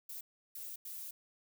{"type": "noise bursts at uneven times", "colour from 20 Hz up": "violet", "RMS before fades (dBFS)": -45, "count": 3, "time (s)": [[0.09, 0.21], [0.55, 0.76], [0.85, 1.11]], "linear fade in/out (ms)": 5, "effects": []}